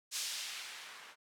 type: noise with low-pass filter sweep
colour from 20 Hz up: violet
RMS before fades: -43 dBFS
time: 0.11-1.16 s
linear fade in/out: 50 ms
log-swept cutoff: 5700 to 1200 Hz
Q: 0.9
effects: none